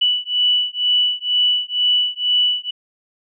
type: beating tone pair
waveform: sine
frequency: 2960 / 2962.1 Hz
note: F#7 / F#7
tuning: 0 / +1 cents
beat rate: 2.1 Hz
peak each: -18 dBFS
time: 0.01-2.71 s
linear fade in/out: 10 ms
effects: none